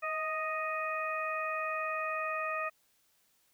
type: harmonic tone with a mistuned harmonic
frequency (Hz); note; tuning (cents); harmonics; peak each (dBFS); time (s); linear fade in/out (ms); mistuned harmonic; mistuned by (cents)
622.3; D#5; 0; 1 / 2 / 3 / 4; -38 / -35 / -40 / -39; 0.02-2.7; 20; 1; +31
effects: white hiss -71 dBFS RMS until 3.53 s